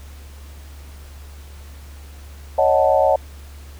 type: chord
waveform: sine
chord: D# half-diminished seventh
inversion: third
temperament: equal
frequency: 554.4 / 622.3 / 740 / 880 Hz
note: C#5 / D#5 / F#5 / A5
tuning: 0 / 0 / 0 / 0 cents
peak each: -17 / -17 / -19 / -21 dBFS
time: 2.58-3.16 s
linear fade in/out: 5 ms
effects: added 71 Hz sine -36 dBFS peak until 3.79 s + pink hiss -47 dBFS RMS until 3.79 s

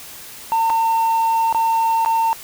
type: tone with dropouts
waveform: sine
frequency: 906 Hz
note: A#5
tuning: 50 cents flat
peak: -12 dBFS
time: 0.52-2.33 s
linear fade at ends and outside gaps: 0 ms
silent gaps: 0.698-0.702 / 1.526-1.547 / 2.049-2.06 s
effects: tanh soft clip ceiling -13 dBFS + white hiss -37 dBFS RMS until 2.43 s

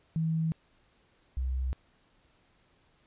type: tone pair in turn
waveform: sine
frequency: 161.3 / 64.46 Hz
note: E3 / C2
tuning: -37 / -25 cents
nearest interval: octave + major third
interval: 1588 cents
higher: first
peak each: -26 / -28 dBFS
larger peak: first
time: 0.16-0.52 / 1.37-1.73 s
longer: neither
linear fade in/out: 0 ms
effects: pink hiss -67 dBFS RMS until 3.06 s + resampled to 8000 Hz

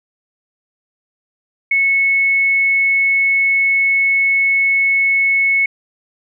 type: tone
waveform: sine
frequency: 2200 Hz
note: C#7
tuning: 14 cents flat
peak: -11 dBFS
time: 1.71-5.66 s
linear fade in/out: 5 ms
effects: none

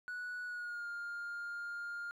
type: tone with pitch glide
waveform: triangle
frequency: 1472 to 1408 Hz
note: F#6 to F6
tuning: -9 to +14 cents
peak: -37 dBFS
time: 0.08-2.11 s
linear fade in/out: 0 ms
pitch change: -77 cents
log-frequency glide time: 0.45-0.88 s
effects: tanh soft clip ceiling -34 dBFS

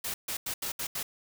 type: noise bursts at uneven times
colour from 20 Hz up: white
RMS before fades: -34 dBFS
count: 6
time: 0.04-0.14 / 0.28-0.37 / 0.46-0.54 / 0.62-0.72 / 0.79-0.87 / 0.95-1.03 s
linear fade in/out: 5 ms
effects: none

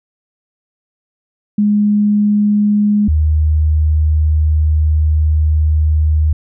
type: tone pair in turn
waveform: sine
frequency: 207.7 / 77.13 Hz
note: G#3 / D#2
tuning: 0 / -15 cents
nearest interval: octave + perfect fourth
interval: 1715 cents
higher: first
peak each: -9 dBFS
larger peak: neither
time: 1.58-3.08 / 3.08-6.33 s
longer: second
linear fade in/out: 5 ms
effects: none

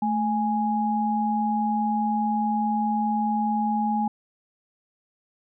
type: tone pair together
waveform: sine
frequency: 218.8 / 830.6 Hz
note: A3 / G#5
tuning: -9 / 0 cents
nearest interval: octave + major seventh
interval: 2309 cents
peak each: -24 dBFS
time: 0.02-4.08 s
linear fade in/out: 5 ms
effects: none

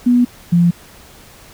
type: tone pair in turn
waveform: sine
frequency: 244.3 / 172.75 Hz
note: B3 / F3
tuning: -19 / -19 cents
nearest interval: tritone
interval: 600 cents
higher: first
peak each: -8 dBFS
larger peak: neither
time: 0.06-0.25 / 0.52-0.71 s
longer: neither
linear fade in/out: 10 ms
effects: pink hiss -42 dBFS RMS until 1.53 s

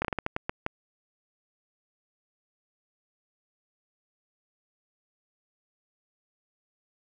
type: slowing click train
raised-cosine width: 0.5 ms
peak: -13 dBFS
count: 9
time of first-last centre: 0.02-0.664 s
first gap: 27 ms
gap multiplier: 1.3
effects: none

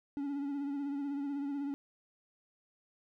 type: tone with vibrato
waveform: triangle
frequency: 282.2 Hz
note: C#4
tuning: 31 cents sharp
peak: -32 dBFS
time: 0.17-1.74 s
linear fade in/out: 0 ms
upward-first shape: sine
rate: 16 Hz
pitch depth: 42 cents each way
effects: none

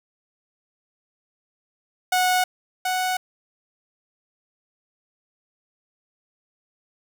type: tone pair in turn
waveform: sawtooth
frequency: 734 / 739.5 Hz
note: F#5 / F#5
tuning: -14 / -1 cents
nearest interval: unison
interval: 13 cents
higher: second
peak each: -14 / -18 dBFS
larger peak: first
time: 2.12-2.44 / 2.85-3.17 s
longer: neither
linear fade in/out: 5 ms
effects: 8-bit

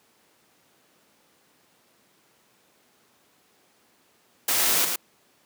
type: noise with echo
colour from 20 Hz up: white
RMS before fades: -23 dBFS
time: 4.48-4.85 s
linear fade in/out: 5 ms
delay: 110 ms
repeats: 1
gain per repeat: -4 dB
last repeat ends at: 4.96 s
effects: pink hiss -62 dBFS RMS until 5.45 s + high-pass 200 Hz 12 dB/octave

